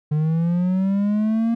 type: linear sweep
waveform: triangle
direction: up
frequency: 149.2 to 233.1 Hz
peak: -15 dBFS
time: 0.11-1.55 s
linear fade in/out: 10 ms
effects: none